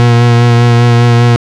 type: tone with vibrato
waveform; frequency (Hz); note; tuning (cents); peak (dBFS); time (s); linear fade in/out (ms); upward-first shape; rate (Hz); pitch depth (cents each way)
40% pulse; 119.2; A#2; +39; -3; 0-1.36; 0; triangle; 5; 22
effects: low-pass 5000 Hz 12 dB/octave + 7-bit